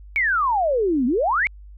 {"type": "exponential two-way sweep", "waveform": "sine", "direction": "down then up", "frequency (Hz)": [2305, 233.1, 2305], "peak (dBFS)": -17, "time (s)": [0.16, 1.47], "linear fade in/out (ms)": 0, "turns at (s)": 1.06, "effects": ["added 50 Hz sine -39 dBFS peak until 1.77 s"]}